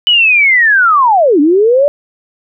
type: linear two-way sweep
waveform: sine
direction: down then up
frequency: 3000 to 277.2 to 592 Hz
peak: -5 dBFS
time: 0.07-1.88 s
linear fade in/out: 0 ms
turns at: 1.4 s
effects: none